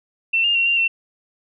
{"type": "tone with pitch steps", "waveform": "sine", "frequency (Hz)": [2692, 2814, 2735, 2778, 2705], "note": ["E7", "F7", "F7", "F7", "E7"], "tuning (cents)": [36, 12, -37, -10, 44], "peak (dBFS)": -15, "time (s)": [0.33, 0.88], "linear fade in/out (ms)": 10, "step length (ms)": 110, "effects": []}